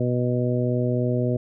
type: harmonic tone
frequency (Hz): 123.47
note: B2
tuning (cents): 0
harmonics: 1 / 2 / 3 / 4 / 5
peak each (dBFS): -23 / -26 / -28 / -29 / -30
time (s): 0-1.37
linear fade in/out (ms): 5
effects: none